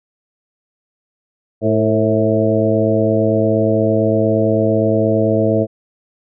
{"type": "harmonic tone with a mistuned harmonic", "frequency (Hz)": 108.7, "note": "A2", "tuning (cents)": -21, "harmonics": [1, 2, 3, 4, 5, 6], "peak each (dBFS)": [-19, -19, -19, -19, -19, -19], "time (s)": [1.61, 5.67], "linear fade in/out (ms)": 50, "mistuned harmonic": 4, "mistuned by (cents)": 50, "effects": []}